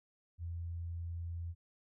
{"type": "tone", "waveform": "sine", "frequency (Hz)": 84.9, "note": "F2", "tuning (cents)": -48, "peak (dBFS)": -38, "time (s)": [0.38, 1.55], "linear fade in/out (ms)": 50, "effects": []}